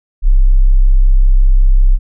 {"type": "tone", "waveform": "sine", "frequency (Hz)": 32.7, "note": "C1", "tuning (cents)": 0, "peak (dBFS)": -4, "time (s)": [0.22, 1.99], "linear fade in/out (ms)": 50, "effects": []}